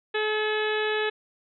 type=harmonic tone with a mistuned harmonic; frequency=428.2 Hz; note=A4; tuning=47 cents flat; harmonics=1 / 2 / 3 / 4 / 5 / 6 / 7 / 8 / 9; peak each=-26 / -34 / -37 / -30 / -39 / -35 / -39 / -38 / -40 dBFS; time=0.14-1.1 s; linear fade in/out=10 ms; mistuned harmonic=5; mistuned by=+19 cents; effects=none